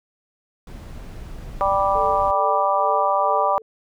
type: noise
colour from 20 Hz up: brown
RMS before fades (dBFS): -35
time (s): 0.67-2.31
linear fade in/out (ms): 2
type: harmonic tone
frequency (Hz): 196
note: G3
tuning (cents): 0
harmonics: 3 / 4 / 5 / 6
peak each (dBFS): -22 / -22 / -22 / -22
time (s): 1.61-3.58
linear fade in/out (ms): 0
type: tone with tremolo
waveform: sine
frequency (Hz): 441.5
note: A4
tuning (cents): +6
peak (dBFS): -26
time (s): 1.95-3.62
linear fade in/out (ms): 2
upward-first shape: sine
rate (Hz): 2.3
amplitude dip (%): 85
effects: none